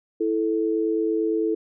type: tone pair together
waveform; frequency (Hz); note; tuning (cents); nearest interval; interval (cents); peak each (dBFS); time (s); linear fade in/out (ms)
sine; 328.8 / 437.6; E4 / A4; -4 / -9; perfect fourth; 495; -23; 0.2-1.55; 10
effects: none